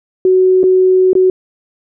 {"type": "tone with dropouts", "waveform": "sine", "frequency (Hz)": 372.2, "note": "F#4", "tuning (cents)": 10, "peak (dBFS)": -6, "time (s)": [0.25, 1.3], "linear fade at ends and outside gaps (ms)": 2, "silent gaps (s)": [[0.632, 0.638], [1.132, 1.152]], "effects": []}